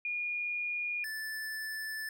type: tone pair in turn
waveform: sine / square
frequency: 2434 / 1750.6 Hz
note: D#7 / A6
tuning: -39 / -9 cents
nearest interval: tritone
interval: 570 cents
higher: first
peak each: -32 / -37 dBFS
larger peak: first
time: 0.05-1.04 / 1.04-2.09 s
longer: second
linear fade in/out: 2 ms
effects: none